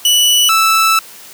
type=tone pair in turn; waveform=sawtooth; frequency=2957 / 1317.2 Hz; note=F#7 / E6; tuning=-2 / -2 cents; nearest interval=octave + major second; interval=1400 cents; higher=first; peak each=-5 dBFS; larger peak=neither; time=0.05-0.49 / 0.49-0.99 s; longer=second; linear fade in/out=2 ms; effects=white hiss -36 dBFS RMS until 1.33 s + high-pass 150 Hz 12 dB/octave